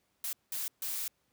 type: noise bursts at uneven times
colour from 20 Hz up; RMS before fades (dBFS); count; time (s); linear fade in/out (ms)
blue; -36; 3; 0.24-0.33 / 0.52-0.68 / 0.82-1.08; 2
effects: pink hiss -75 dBFS RMS until 1.32 s + high-pass 80 Hz 12 dB/octave